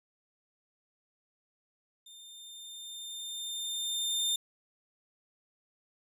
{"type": "tone with level ramp", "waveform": "sawtooth", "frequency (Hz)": 3611, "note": "A7", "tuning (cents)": 44, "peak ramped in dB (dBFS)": [-47, -24], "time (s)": [2.06, 4.36], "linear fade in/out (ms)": 5, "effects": ["resampled to 32000 Hz"]}